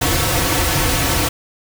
pink noise with comb filter, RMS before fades -17 dBFS, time 0.01-1.29 s, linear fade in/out 10 ms, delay 4.9 ms, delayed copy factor -1, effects none

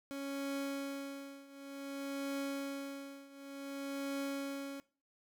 30% pulse tone with tremolo, 277.2 Hz, C#4, in tune, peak -33 dBFS, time 0.11-4.8 s, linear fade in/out 0 ms, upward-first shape triangle, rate 0.55 Hz, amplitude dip 90%, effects noise-tail reverb RT60 0.4 s tail -21 dB re dry

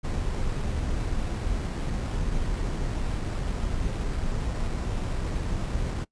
brown noise with sample-and-hold, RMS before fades -28 dBFS, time 0.03-6.05 s, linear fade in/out 20 ms, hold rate 6300 Hz, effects noise-tail reverb RT60 0.1 s tail -21 dB re dry + resampled to 22050 Hz

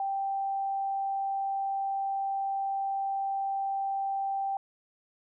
sine tone, 784 Hz, G5, in tune, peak -28 dBFS, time 0-4.57 s, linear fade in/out 2 ms, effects none

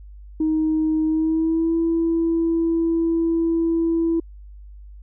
sine tone with pitch glide, 313.6 to 331.3 Hz, D#4 to E4, +14 to +9 cents, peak -16 dBFS, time 0.4-4.2 s, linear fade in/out 5 ms, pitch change +95 cents, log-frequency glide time 1.06-1.76 s, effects tanh soft clip ceiling -13 dBFS + added 50 Hz sine -38 dBFS peak until 5.02 s

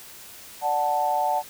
sine chord, D major, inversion none, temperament equal, 587.3 / 740 / 880 Hz, D5 / F#5 / A5, 0 / 0 / 0 cents, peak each -29 / -24 / -24 dBFS, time 0.61-1.43 s, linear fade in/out 50 ms, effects white hiss -44 dBFS RMS until 1.49 s

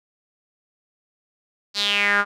sawtooth tone with band-pass filter sweep, 203.4 Hz, G#3, 36 cents flat, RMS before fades -20 dBFS, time 1.74-2.25 s, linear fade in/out 50 ms, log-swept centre 4600 to 1300 Hz, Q 5.1, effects none

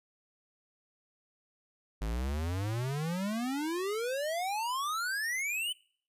square exponential sweep, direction up, 51 to 3057 Hz, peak -32 dBFS, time 2.01-5.73 s, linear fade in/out 10 ms, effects noise-tail reverb RT60 0.5 s tail -23 dB re dry + resampled to 32000 Hz

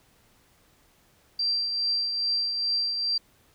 sine tone with tremolo, 4712 Hz, D8, 5 cents sharp, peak -22 dBFS, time 1.39-3.18 s, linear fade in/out 5 ms, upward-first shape triangle, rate 2.4 Hz, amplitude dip 45%, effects pink hiss -62 dBFS RMS until 3.54 s

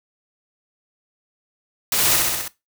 white noise with echo, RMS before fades -20 dBFS, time 1.92-2.16 s, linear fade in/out 2 ms, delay 64 ms, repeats 5, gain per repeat -2 dB, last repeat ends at 2.48 s, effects noise-tail reverb RT60 0.2 s tail -18 dB re dry

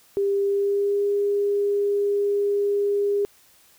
sine tone with pitch glide, 398.5 to 405.5 Hz, G4 to G#4, +28 to -41 cents, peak -19 dBFS, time 0.17-3.25 s, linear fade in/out 0 ms, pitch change +31 cents, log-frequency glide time 0.43-1.06 s, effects white hiss -56 dBFS RMS until 3.78 s

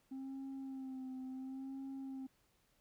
sine tone with vibrato, 264.5 Hz, C4, 19 cents sharp, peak -40 dBFS, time 0.11-2.27 s, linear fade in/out 10 ms, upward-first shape sine, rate 0.71 Hz, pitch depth 36 cents each way, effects tanh soft clip ceiling -42 dBFS + pink hiss -75 dBFS RMS until 2.8 s

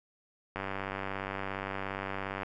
click train, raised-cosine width 0.5 ms, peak -20 dBFS, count 183, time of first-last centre 0.56-2.432 s, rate 97.2 Hz, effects none

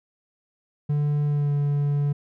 triangle tone with pitch glide, 146.83 to 144.14 Hz, D3 to D3, 0 to -32 cents, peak -18 dBFS, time 0.89-2.13 s, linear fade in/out 10 ms, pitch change -32 cents, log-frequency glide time 1.26-1.52 s, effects none

